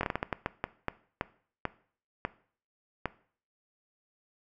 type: slowing click train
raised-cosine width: 0.5 ms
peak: -14 dBFS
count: 14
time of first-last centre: 0.01-3.057 s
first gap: 22 ms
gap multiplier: 1.35
effects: noise-tail reverb RT60 0.5 s tail -18 dB re dry